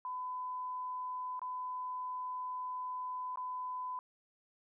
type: tone with dropouts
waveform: sine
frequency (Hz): 1006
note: B5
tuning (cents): +32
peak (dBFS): -37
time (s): 0.05-3.99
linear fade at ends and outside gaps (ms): 1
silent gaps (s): 1.394-1.417 / 3.358-3.373
effects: none